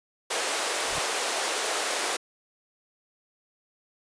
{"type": "high-pass noise", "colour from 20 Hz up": "pink", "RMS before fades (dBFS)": -28, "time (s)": [0.3, 2.17], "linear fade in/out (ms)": 10, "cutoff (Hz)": 420, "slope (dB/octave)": 24}
{"type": "noise with exponential growth", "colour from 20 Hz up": "pink", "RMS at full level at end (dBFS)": -33, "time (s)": [0.72, 0.99], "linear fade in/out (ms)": 1, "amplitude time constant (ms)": 58}
{"effects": ["resampled to 22050 Hz"]}